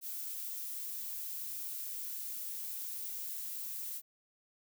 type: noise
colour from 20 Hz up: violet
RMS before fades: -41 dBFS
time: 0.01-4.02 s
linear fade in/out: 50 ms
effects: none